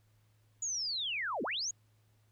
sine linear two-way sweep, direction down then up, 6910 to 199.7 to 6910 Hz, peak -33 dBFS, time 0.62-1.71 s, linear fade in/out 5 ms, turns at 1.43 s, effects added 107 Hz sine -66 dBFS peak until 2.31 s + pink hiss -75 dBFS RMS until 2.31 s

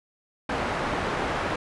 white low-pass noise, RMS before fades -28 dBFS, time 0.49-1.56 s, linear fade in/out 5 ms, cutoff 1300 Hz, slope 12 dB/octave, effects resampled to 24000 Hz

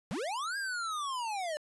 square linear two-way sweep, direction up then down, 146 to 1644 to 581 Hz, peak -34 dBFS, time 0.11-1.57 s, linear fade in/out 0 ms, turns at 0.57 s, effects resampled to 24000 Hz

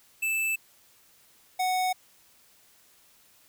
square tone pair in turn, 2637 / 740 Hz, E7 / F#5, 0 / 0 cents, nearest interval octave + minor seventh, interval 2200 cents, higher first, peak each -26 / -25 dBFS, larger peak second, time 0.22-0.56 / 1.59-1.93 s, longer neither, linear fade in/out 10 ms, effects white hiss -60 dBFS RMS until 3.48 s

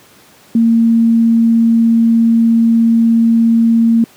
sine tone, 229.2 Hz, A#3, 29 cents flat, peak -6 dBFS, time 0.55-4.04 s, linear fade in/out 2 ms, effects pink hiss -44 dBFS RMS until 4.16 s + high-pass 150 Hz 12 dB/octave

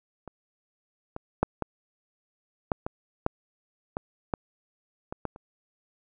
clicks, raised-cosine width 1 ms, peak -26 / -21 / -7 / -14 / -10 / -17 / -9 / -16 / -12 / -20 / -16 / -30 dBFS, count 12, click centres 0.277 / 1.164 / 1.43 / 1.623 / 2.718 / 2.865 / 3.264 / 3.969 / 4.338 / 5.125 / 5.253 / 5.361 s, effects none

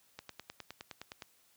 click train, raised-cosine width 0.2 ms, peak -26 dBFS, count 11, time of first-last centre 0.19-1.222 s, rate 9.69 Hz, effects white hiss -68 dBFS RMS until 1.56 s + high-pass 60 Hz 12 dB/octave

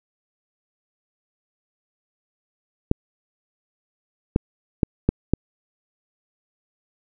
clicks, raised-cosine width 3 ms, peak -3 dBFS, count 5, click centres 2.914 / 4.361 / 4.832 / 5.09 / 5.336 s, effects none

